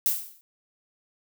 violet noise with exponential decay, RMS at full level -20 dBFS, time 0.06-0.41 s, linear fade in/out 0 ms, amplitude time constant 75 ms, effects none

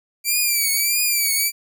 5% pulse tone with vibrato, 2333 Hz, D7, 12 cents flat, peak -8 dBFS, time 0.24-1.52 s, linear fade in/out 50 ms, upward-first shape triangle, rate 1.6 Hz, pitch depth 100 cents each way, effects none

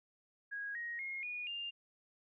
sine tone with pitch steps, 1647 / 1881 / 2148 / 2453 / 2802 Hz, G#6 / A#6 / C7 / D#7 / F7, -15 / +15 / +45 / -25 / +5 cents, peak -39 dBFS, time 0.51-1.71 s, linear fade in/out 20 ms, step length 240 ms, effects none

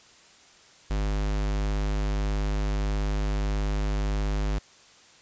square tone, 50.8 Hz, G#1, 38 cents flat, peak -25 dBFS, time 0.9-4.59 s, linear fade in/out 10 ms, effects white hiss -54 dBFS RMS until 5.21 s + resampled to 16000 Hz

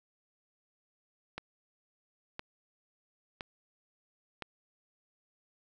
click train, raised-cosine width 0.3 ms, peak -22 dBFS, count 4, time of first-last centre 1.38-4.423 s, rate 0.986 Hz, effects none

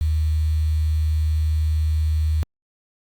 sine tone with quantisation, 77.78 Hz, D#2, in tune, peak -17 dBFS, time 0.01-2.43 s, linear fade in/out 0 ms, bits 7, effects Opus 48 kbps

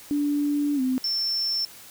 sine tone with pitch glide, 290.7 to 257.5 Hz, D4 to C4, -18 to -28 cents, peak -21 dBFS, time 0.11-0.98 s, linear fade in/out 0 ms, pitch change -210 cents, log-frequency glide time 0.75-0.81 s
sine tone, 5380 Hz, E8, 34 cents sharp, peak -23 dBFS, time 1.04-1.65 s, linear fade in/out 2 ms
effects white hiss -46 dBFS RMS until 1.9 s

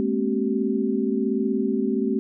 sine tone cluster, 210.7 / 231.9 / 267.5 / 383.2 Hz, G#3 / A#3 / C4 / G4, +25 / -9 / +38 / -39 cents, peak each -26 dBFS, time 0-2.19 s, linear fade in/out 0 ms, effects none

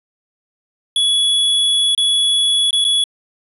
square tone with dropouts, 3386 Hz, G#7, 33 cents sharp, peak -13 dBFS, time 0.96-3.04 s, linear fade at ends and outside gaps 2 ms, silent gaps 1.95-1.977 / 2.708-2.729 / 2.843-2.849 s, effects resampled to 32000 Hz

